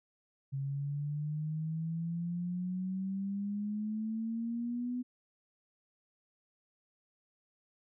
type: exponential sweep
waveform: sine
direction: up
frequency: 135.8 to 250 Hz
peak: -33 dBFS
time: 0.52-5.03 s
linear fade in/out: 20 ms
effects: none